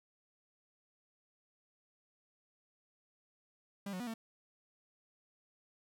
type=tone with pitch steps; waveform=45% pulse; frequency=199.8 / 182.7 / 243.7 / 225 Hz; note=G3 / F#3 / B3 / A3; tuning=+33 / -22 / -23 / +39 cents; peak=-39 dBFS; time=3.86-4.14 s; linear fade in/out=5 ms; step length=70 ms; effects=none